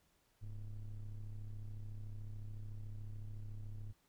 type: ring-modulated tone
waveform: triangle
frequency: 60.1 Hz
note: B1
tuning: 46 cents flat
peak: -38 dBFS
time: 0.41-3.93 s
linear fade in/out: 20 ms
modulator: 43.2 Hz
effects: pink hiss -75 dBFS RMS until 4.08 s